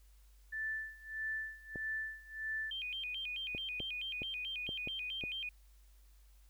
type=tone with tremolo; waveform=sine; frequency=1760 Hz; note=A6; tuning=in tune; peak=-35 dBFS; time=0.52-2.71 s; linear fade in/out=10 ms; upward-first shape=sine; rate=1.6 Hz; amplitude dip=90%
type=clicks; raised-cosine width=2 ms; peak=-30 dBFS; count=7; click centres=1.758 / 3.549 / 3.803 / 4.219 / 4.691 / 4.874 / 5.238 s
type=tone with vibrato; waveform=sine; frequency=2794 Hz; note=F7; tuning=in tune; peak=-38 dBFS; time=2.71-5.49 s; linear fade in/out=2 ms; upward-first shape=square; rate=4.6 Hz; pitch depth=210 cents each way
effects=added 50 Hz sine -59 dBFS peak until 6.49 s + white hiss -72 dBFS RMS until 6.49 s